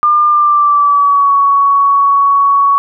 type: tone with pitch glide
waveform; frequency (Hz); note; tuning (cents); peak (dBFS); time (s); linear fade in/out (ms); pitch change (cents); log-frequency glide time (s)
sine; 1200 to 1119.6; D6 to C#6; +37 to +17; -6; 0.03-2.78; 0; -120; 0.29-1.32
effects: none